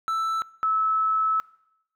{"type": "tone pair in turn", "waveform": ["triangle", "sine"], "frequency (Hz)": [1322, 1301.5], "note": ["E6", "E6"], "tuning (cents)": [5, -22], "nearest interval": "unison", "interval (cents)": 27, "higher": "first", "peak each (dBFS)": [-21, -20], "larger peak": "second", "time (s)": [[0.08, 0.42], [0.63, 1.4]], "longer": "second", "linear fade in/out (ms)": 0, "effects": ["noise-tail reverb RT60 0.8 s tail -22 dB re dry"]}